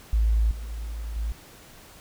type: tone with level steps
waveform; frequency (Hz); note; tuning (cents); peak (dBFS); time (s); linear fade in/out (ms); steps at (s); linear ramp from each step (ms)
sine; 55; A1; 0; -18 / -32 / -30 / -25; 0.13-1.32; 0; 0.51 / 0.71 / 1.16; 2
effects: pink hiss -49 dBFS RMS until 2 s